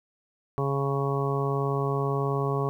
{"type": "harmonic tone", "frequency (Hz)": 138.59, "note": "C#3", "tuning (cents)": 0, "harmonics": [1, 2, 3, 4, 5, 6, 7, 8], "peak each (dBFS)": [-27, -37, -29, -38, -36, -40, -38, -33], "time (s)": [0.58, 2.69], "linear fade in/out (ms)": 0, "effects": ["10-bit"]}